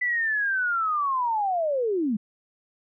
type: linear sweep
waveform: sine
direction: down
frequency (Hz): 1999 to 195.7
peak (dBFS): -22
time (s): 0.01-2.17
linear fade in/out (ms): 10
effects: none